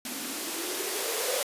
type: noise with band-pass filter sweep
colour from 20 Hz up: violet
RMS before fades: -32 dBFS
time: 0.05-1.43 s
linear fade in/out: 2 ms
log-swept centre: 240 to 530 Hz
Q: 7.5
effects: resampled to 32000 Hz